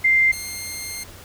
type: tone pair in turn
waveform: sine / 10% pulse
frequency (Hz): 2093 / 2112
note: C7 / C7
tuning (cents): 0 / +16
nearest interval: unison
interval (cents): 16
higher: second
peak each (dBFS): -13 / -20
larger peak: first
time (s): 0.04-0.32 / 0.32-1.04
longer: second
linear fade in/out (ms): 10
effects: added 90 Hz sine -46 dBFS peak until 1.24 s + pink hiss -43 dBFS RMS until 1.24 s

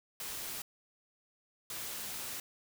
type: noise bursts at uneven times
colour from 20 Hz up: white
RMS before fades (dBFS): -41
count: 2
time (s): 0.2-0.62 / 1.7-2.4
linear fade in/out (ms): 2
effects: none

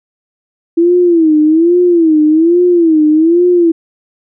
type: tone with vibrato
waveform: sine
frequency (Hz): 329.6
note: E4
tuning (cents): 0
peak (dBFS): -5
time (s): 0.77-3.72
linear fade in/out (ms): 10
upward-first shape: sine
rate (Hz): 1.2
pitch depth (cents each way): 140
effects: none

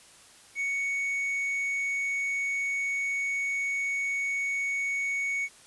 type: tone with hard clipping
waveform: sine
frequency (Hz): 2226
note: C#7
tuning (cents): +7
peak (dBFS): -28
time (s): 0.55-5.49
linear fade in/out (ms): 50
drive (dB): 3
effects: white hiss -54 dBFS RMS until 5.66 s + resampled to 24000 Hz

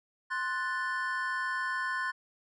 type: chord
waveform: triangle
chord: F# diminished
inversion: second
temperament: equal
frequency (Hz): 1046.5 / 1480 / 1760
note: C6 / F#6 / A6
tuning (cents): 0 / 0 / 0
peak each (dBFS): -33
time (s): 0.3-2.12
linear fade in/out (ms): 20
effects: resampled to 24000 Hz

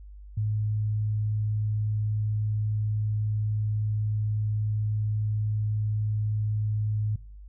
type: tone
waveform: sine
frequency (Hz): 106.4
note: G#2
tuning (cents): +42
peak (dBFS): -24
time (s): 0.37-7.16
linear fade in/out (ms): 5
effects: noise-tail reverb RT60 0.5 s tail -24 dB re dry + added 50 Hz sine -42 dBFS peak until 7.48 s

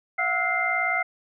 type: tone cluster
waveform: sine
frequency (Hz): 681 / 739 / 1312 / 1435 / 2089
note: F5 / F#5 / E6 / F6 / C7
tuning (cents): -44 / -2 / -9 / +47 / -3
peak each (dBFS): -32 / -29 / -32 / -30 / -24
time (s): 0.18-1.03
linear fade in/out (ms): 10
effects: none

